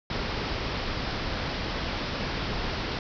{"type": "low-pass noise", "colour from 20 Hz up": "pink", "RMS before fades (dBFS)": -31, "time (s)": [0.1, 2.99], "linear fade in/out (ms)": 2, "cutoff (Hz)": 5400, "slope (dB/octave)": 96, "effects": []}